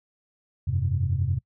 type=chord; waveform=sine; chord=F suspended second; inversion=none; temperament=just; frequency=87.31 / 98.22 / 130.96 Hz; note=F2 / G2 / C3; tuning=0 / +4 / +2 cents; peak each=-26 dBFS; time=0.67-1.39 s; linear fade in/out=10 ms; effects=noise-tail reverb RT60 0.1 s tail -24 dB re dry + tanh soft clip ceiling -13 dBFS